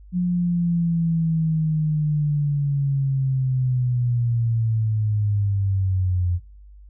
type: linear sweep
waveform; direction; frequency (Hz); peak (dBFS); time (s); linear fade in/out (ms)
sine; down; 179.9 to 87; -18; 0.12-6.4; 50
effects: noise-tail reverb RT60 0.7 s tail -25 dB re dry + added 50 Hz sine -42 dBFS peak until 6.89 s